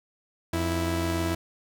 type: tone pair together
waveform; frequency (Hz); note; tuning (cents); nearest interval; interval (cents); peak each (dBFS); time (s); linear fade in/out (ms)
sawtooth; 86.8 / 328.8; F2 / E4; -10 / -4; octave + major seventh; 2306; -24; 0.53-1.35; 5
effects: none